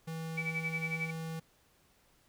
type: tone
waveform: square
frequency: 162.2 Hz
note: E3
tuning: 28 cents flat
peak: -38 dBFS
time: 0.07-1.4 s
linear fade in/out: 10 ms
type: tone with tremolo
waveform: sine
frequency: 2303 Hz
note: D7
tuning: 34 cents flat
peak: -31 dBFS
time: 0.37-1.11 s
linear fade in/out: 10 ms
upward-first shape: sine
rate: 11 Hz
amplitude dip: 90%
effects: pink hiss -68 dBFS RMS until 2.28 s